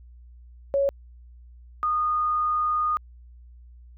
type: tone pair in turn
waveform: sine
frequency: 556 / 1228.9 Hz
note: C#5 / D#6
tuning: +5 / -22 cents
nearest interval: octave + major second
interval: 1373 cents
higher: second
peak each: -19 / -21 dBFS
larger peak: first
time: 0.74-0.89 / 1.83-2.97 s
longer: second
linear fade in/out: 0 ms
effects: added 60 Hz sine -45 dBFS peak until 3.97 s